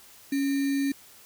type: tone with sample-and-hold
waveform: sine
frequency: 277.2 Hz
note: C#4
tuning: in tune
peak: -23 dBFS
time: 0.32-0.92 s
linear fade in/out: 5 ms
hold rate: 2100 Hz
effects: white hiss -52 dBFS RMS until 1.25 s